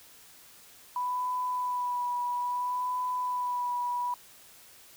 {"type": "tone with vibrato", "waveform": "sine", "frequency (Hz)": 987.8, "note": "B5", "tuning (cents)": 0, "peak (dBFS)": -28, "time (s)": [0.96, 4.14], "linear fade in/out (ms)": 2, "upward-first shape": "sine", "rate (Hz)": 0.6, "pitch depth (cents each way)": 21, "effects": ["white hiss -54 dBFS RMS until 4.96 s"]}